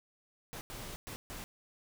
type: noise bursts at uneven times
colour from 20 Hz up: pink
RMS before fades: -44 dBFS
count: 4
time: 0.53-0.61 / 0.7-0.96 / 1.07-1.16 / 1.3-1.44 s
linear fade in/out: 0 ms
effects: none